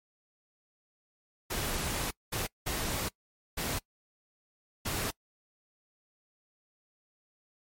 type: noise bursts at uneven times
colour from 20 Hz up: pink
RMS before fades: -33 dBFS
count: 5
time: 1.5-2.11 / 2.32-2.47 / 2.66-3.09 / 3.57-3.79 / 4.85-5.11 s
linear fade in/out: 10 ms
effects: noise-tail reverb RT60 0.1 s tail -24 dB re dry + MP3 64 kbps